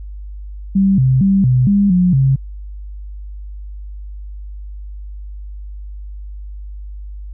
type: tone with pitch steps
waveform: sine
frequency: 194.5 / 130.3 / 195.1 / 126.7 / 201.1 / 180.1 / 134.4 Hz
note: G3 / C3 / G3 / B2 / G3 / F#3 / C3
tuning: -13 / -7 / -8 / +45 / +44 / -46 / +47 cents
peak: -9 dBFS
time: 0.75-2.36 s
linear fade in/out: 10 ms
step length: 230 ms
effects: added 50 Hz sine -27 dBFS peak until 7.33 s